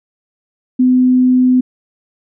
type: tone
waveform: sine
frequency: 253.4 Hz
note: B3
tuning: 45 cents sharp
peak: -7 dBFS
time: 0.79-1.61 s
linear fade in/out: 10 ms
effects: none